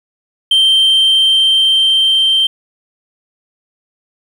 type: tone with level ramp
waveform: sine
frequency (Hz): 3136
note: G7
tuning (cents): 0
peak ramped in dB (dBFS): -4 to -7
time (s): 0.51-2.47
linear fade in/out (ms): 5
effects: tanh soft clip ceiling -6 dBFS + 7-bit